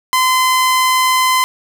sawtooth tone, 1027 Hz, C6, 33 cents flat, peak -7 dBFS, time 0.13-1.44 s, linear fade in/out 0 ms, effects none

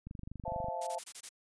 click train, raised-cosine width 5 ms, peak -31 dBFS, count 16, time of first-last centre 0.07-0.685 s, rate 24.4 Hz
sine chord, F major seventh, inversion second, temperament just, 523.8 / 654.8 / 698.5 / 873.1 Hz, C5 / E5 / F5 / A5, +2 / -12 / 0 / -14 cents, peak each -42 / -41 / -40 / -39 dBFS, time 0.45-0.99 s, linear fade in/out 10 ms
blue noise bursts, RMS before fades -42 dBFS, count 6, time 0.81-1.292 s, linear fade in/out 10 ms, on 62 ms, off 22 ms
effects resampled to 22050 Hz

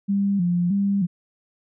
sine tone with vibrato, 186.9 Hz, F#3, 18 cents sharp, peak -18 dBFS, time 0.08-1.07 s, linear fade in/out 20 ms, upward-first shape square, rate 1.6 Hz, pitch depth 110 cents each way, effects none

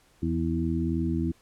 harmonic tone with a mistuned harmonic, 82.9 Hz, E2, 10 cents sharp, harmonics 1 / 2 / 3 / 4, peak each -30 / -30 / -30 / -30 dBFS, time 0.22-1.32 s, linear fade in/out 10 ms, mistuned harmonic 4, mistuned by -22 cents, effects pink hiss -62 dBFS RMS until 1.41 s + low-pass 12000 Hz 12 dB/octave

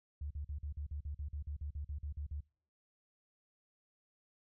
sine tone bursts, 72.9 Hz, D2, 12 cents flat, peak -38 dBFS, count 16, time 0.21-2.406 s, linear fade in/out 5 ms, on 96 ms, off 44 ms, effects noise-tail reverb RT60 0.5 s tail -26 dB re dry

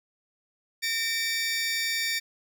20% pulse tone pair together, 1826 / 2310 Hz, A#6 / D7, -36 / -29 cents, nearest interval major third, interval 407 cents, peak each -24 dBFS, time 0.82-2.2 s, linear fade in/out 20 ms, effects none

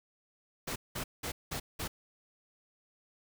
pink noise bursts, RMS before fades -37 dBFS, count 5, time 0.67-1.88 s, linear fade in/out 10 ms, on 90 ms, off 190 ms, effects none

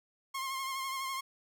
sawtooth tone with vibrato, 1069 Hz, C6, 37 cents sharp, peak -31 dBFS, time 0.34-1.21 s, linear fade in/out 10 ms, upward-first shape sine, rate 12 Hz, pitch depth 35 cents each way, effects none

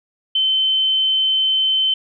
sine tone, 3075 Hz, G7, 34 cents flat, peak -14 dBFS, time 0.35-1.94 s, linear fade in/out 5 ms, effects none

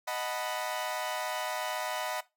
sawtooth chord, B dominant seventh, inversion first, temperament equal, 622.3 / 740 / 880 / 987.8 Hz, D#5 / F#5 / A5 / B5, 0 / 0 / 0 / 0 cents, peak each -33 / -33 / -39 / -34 dBFS, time 0.07-2.21 s, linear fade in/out 10 ms, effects noise-tail reverb RT60 0.2 s tail -17 dB re dry

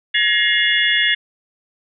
sine tone cluster, 1698 / 1886 / 2129 / 2853 / 3419 Hz, G#6 / A#6 / C7 / F7 / G#7, +38 / +20 / +30 / +36 / +50 cents, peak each -20 dBFS, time 0.14-1.15 s, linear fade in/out 10 ms, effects none

